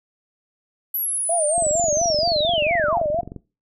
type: linear sweep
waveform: sine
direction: down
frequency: 11840 to 569 Hz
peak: -21 dBFS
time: 0.94-3.02 s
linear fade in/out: 5 ms
type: tone with vibrato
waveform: sine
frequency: 642 Hz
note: E5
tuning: 46 cents flat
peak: -19 dBFS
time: 1.29-3.21 s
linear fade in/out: 5 ms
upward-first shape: sine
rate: 4.3 Hz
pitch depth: 150 cents each way
type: click train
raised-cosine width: 3 ms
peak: -21 dBFS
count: 42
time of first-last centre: 1.58-3.363 s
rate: 23 Hz
effects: noise-tail reverb RT60 0.3 s tail -19 dB re dry